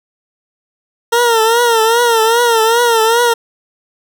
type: tone with vibrato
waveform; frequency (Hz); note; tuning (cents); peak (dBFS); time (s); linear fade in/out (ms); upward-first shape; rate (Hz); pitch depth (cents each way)
20% pulse; 461.2; A#4; -19; -4; 1.12-3.34; 10; triangle; 2.5; 94
effects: none